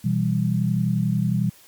sine chord, E minor, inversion second, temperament equal, 123.47 / 164.81 / 196 Hz, B2 / E3 / G3, 0 / 0 / 0 cents, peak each -23 dBFS, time 0.04-1.5 s, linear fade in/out 10 ms, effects white hiss -51 dBFS RMS until 1.67 s + MP3 96 kbps

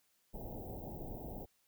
pink band-stop noise, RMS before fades -45 dBFS, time 0.33-1.46 s, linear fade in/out 20 ms, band 860 to 15000 Hz, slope 96 dB/octave, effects white hiss -75 dBFS RMS until 1.67 s

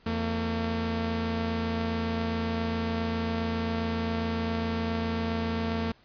sawtooth tone pair together, 84.73 / 226.8 Hz, E2 / A#3, +48 / -47 cents, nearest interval octave + perfect fourth, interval 1705 cents, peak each -28 / -25 dBFS, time 0.06-5.92 s, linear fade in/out 5 ms, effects pink hiss -60 dBFS RMS until 6.04 s + resampled to 11025 Hz

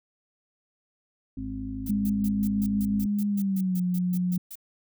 harmonic tone, 52.8 Hz, G#1, 29 cents sharp, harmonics 1 / 2 / 4 / 5, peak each -38 / -39 / -41 / -33 dBFS, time 1.37-3.06 s, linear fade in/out 5 ms
violet noise bursts, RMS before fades -40 dBFS, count 15, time 1.86-4.555 s, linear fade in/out 5 ms, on 49 ms, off 140 ms
sine tone with pitch glide, 205.4 to 179.85 Hz, G#3 to F#3, -19 to -49 cents, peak -23 dBFS, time 1.89-4.38 s, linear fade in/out 5 ms, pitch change -230 cents, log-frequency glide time 3.28-3.8 s
effects none

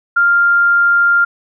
sine tone, 1396.9 Hz, F6, in tune, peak -8 dBFS, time 0.16-1.25 s, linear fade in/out 10 ms, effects none

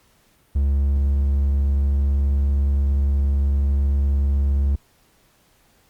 triangle tone, 69.7 Hz, C#2, 10 cents sharp, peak -14 dBFS, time 0.55-4.76 s, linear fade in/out 10 ms, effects pink hiss -59 dBFS RMS until 5.89 s + Opus 48 kbps

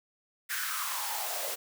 white noise with high-pass filter sweep, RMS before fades -34 dBFS, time 0.49-1.56 s, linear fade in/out 20 ms, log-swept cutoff 1700 to 500 Hz, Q 5.3, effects none

